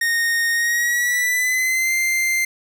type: tone with pitch glide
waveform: 45% pulse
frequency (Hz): 1852 to 2091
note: A#6 to C7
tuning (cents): -12 to -2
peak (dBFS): -17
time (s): 0.01-2.45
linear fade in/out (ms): 5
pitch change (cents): +210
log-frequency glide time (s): 0.52-1.94
effects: none